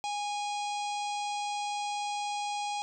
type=harmonic tone; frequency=823 Hz; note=G#5; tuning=16 cents flat; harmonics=1 / 3 / 4 / 5 / 6 / 7 / 8 / 9 / 10; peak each=-32 / -42 / -44 / -46 / -48 / -49 / -50 / -51 / -52 dBFS; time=0.04-2.82 s; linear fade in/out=0 ms; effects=none